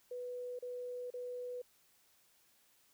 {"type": "tone bursts", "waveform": "sine", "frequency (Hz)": 493.9, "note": "B4", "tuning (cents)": 0, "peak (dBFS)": -40, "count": 3, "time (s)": [0.11, 1.618], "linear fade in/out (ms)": 5, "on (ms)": 480, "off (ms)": 34, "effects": ["white hiss -70 dBFS RMS until 2.93 s"]}